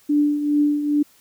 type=tone with tremolo; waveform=sine; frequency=293.7 Hz; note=D4; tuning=in tune; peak=-13 dBFS; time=0.09-1.03 s; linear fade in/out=10 ms; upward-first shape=triangle; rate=2.4 Hz; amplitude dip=65%; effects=white hiss -55 dBFS RMS until 1.2 s